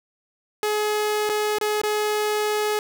sawtooth tone with dropouts, 422.7 Hz, G#4, 31 cents sharp, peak -17 dBFS, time 0.63-2.79 s, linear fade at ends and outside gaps 1 ms, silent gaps 1.292-1.296 / 1.585-1.612 / 1.816-1.835 s, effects none

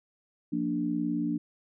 sine chord, Bb major, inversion second, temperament equal, 174.61 / 233.1 / 293.7 Hz, F3 / Bb3 / D4, 0 / 0 / 0 cents, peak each -34 / -32 / -29 dBFS, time 0.52-1.38 s, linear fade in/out 10 ms, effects none

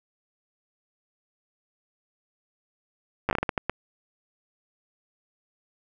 slowing click train, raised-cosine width 0.5 ms, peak -9 dBFS, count 10, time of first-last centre 3.29-3.696 s, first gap 9 ms, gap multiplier 1.38, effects none

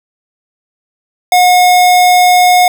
square tone, 723 Hz, F#5, 40 cents flat, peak -5 dBFS, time 1.32-2.68 s, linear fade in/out 2 ms, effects none

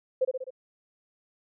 sine tone with echo, 517 Hz, C5, 21 cents flat, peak -20 dBFS, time 0.21-0.25 s, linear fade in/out 10 ms, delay 64 ms, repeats 4, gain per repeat -4 dB, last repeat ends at 0.506 s, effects none

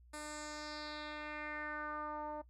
10% pulse tone with low-pass filter sweep, 301 Hz, D4, 43 cents sharp, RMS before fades -44 dBFS, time 0.13-2.42 s, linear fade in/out 10 ms, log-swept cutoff 10000 to 760 Hz, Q 3.2, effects noise-tail reverb RT60 0.1 s tail -18 dB re dry + added 60 Hz sine -59 dBFS peak until 2.49 s

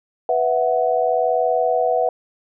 sine chord, B suspended fourth, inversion none, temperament equal, 493.9 / 659.3 / 740 Hz, B4 / E5 / F#5, 0 / 0 / 0 cents, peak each -20 dBFS, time 0.29-2.09 s, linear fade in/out 2 ms, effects none

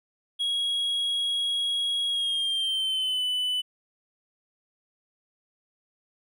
triangle tone with pitch glide, 3310 to 3000 Hz, G#7 to F#7, -6 to +23 cents, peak -23 dBFS, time 0.39-3.62 s, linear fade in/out 20 ms, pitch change -171 cents, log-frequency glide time 2.08-3.23 s, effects none

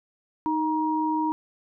sine tone pair together, 311.1 / 947.2 Hz, D#4 / A#5, 0 / +27 cents, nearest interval octave + perfect fifth, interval 1927 cents, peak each -25 dBFS, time 0.46-1.32 s, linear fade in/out 0 ms, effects none

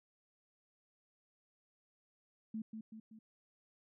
sine tone with echo, 220 Hz, A3, in tune, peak -38 dBFS, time 2.54-2.62 s, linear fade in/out 5 ms, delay 190 ms, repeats 3, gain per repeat -5 dB, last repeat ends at 3.19 s, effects none

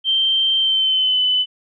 sine tone with pitch glide, 3136 to 3010 Hz, G7 to F#7, 0 to +29 cents, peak -14 dBFS, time 0.04-1.46 s, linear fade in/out 50 ms, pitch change -71 cents, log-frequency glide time 0.58-1.22 s, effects none

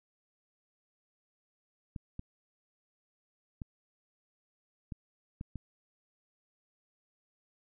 clicks, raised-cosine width 5 ms, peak -27 dBFS, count 6, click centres 1.962 / 2.194 / 3.618 / 4.922 / 5.411 / 5.557 s, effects none

